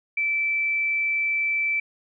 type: tone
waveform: sine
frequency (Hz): 2324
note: D7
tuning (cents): -19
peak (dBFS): -21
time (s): 0.17-1.8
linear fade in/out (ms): 5
effects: none